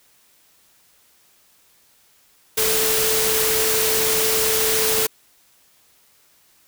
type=tone in noise; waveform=sine; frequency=440 Hz; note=A4; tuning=in tune; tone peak=-23 dBFS; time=2.57-5.07 s; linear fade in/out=10 ms; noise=white; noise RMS=-20 dBFS; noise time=2.57-5.07 s; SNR=-6 dB; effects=white hiss -57 dBFS RMS until 6.67 s